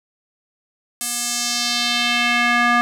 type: tone with band-pass filter sweep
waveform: square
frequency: 239.8 Hz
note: A#3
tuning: 49 cents sharp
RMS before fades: -19 dBFS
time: 1.01-2.81 s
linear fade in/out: 0 ms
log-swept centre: 9800 to 1400 Hz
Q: 1.7
effects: none